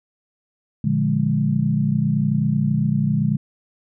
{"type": "chord", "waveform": "sine", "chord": "Bb dominant seventh", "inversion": "none", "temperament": "equal", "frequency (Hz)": [116.54, 146.83, 174.61, 207.7], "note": ["Bb2", "D3", "F3", "Ab3"], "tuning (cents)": [0, 0, 0, 0], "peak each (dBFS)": [-25, -20, -25, -21], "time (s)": [0.84, 3.37], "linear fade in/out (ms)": 5, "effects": []}